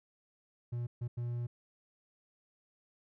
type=tone bursts at uneven times; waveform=triangle; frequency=120 Hz; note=B2; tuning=49 cents flat; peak=-32 dBFS; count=3; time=0.72-0.87 / 1.01-1.08 / 1.17-1.47 s; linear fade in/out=10 ms; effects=none